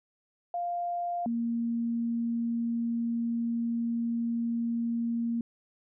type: tone pair in turn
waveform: sine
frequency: 698.5 / 233.1 Hz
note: F5 / A#3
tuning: 0 / 0 cents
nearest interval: octave + perfect fifth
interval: 1900 cents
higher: first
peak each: -29 / -27 dBFS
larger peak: second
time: 0.54-1.26 / 1.26-5.41 s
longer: second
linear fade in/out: 2 ms
effects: none